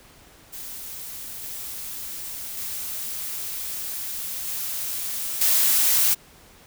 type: noise with level steps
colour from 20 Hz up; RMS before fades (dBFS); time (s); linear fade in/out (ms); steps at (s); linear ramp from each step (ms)
blue; -36 / -34 / -31 / -29 / -19; 0.52-6.15; 20; 1.43 / 2.57 / 4.47 / 5.41; 5
effects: pink hiss -51 dBFS RMS until 6.66 s